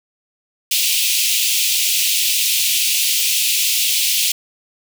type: high-pass noise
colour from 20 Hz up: pink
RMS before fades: -17 dBFS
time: 0.71-4.32 s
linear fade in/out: 5 ms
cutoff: 2500 Hz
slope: 48 dB/octave
effects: none